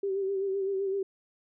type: tone with vibrato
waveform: sine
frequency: 389.7 Hz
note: G4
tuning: 10 cents flat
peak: -27 dBFS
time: 0.03-1.03 s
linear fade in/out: 5 ms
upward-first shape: sine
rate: 7.8 Hz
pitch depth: 43 cents each way
effects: none